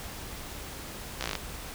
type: slowing click train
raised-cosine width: 0.2 ms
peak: -13 dBFS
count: 9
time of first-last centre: 1.21-1.353 s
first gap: 15 ms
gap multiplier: 1.05
effects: added 60 Hz sine -48 dBFS peak until 1.74 s + pink hiss -41 dBFS RMS until 1.74 s